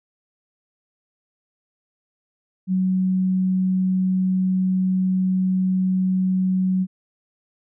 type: tone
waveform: sine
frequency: 186.4 Hz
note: F#3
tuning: 13 cents sharp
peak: -17 dBFS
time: 2.67-6.87 s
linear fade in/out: 50 ms
effects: none